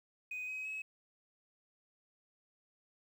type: tone with pitch steps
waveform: sine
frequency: 2500 / 2533 / 2567 Hz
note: D#7 / D#7 / E7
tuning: +8 / +30 / -47 cents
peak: -37 dBFS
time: 0.31-0.82 s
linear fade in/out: 5 ms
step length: 170 ms
effects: tanh soft clip ceiling -36 dBFS + 11-bit